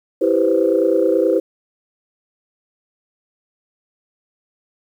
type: chord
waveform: sine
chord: C major seventh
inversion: first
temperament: equal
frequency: 329.6 / 392 / 493.9 / 523.3 Hz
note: E4 / G4 / B4 / C5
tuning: 0 / 0 / 0 / 0 cents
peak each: -18 dBFS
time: 0.21-1.4 s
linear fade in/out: 10 ms
effects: tanh soft clip ceiling -3 dBFS + 8-bit